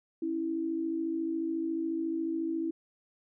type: tone pair together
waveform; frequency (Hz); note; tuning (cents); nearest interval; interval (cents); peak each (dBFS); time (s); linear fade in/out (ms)
sine; 274.3 / 328.4; C#4 / E4; -18 / -6; minor third; 312; -37 / -30; 0.22-2.71; 5
effects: none